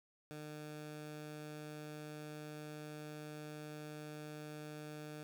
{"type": "tone", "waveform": "15% pulse", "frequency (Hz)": 151.3, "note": "D#3", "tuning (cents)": -48, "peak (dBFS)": -40, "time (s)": [0.31, 5.23], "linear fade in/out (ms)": 0, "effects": []}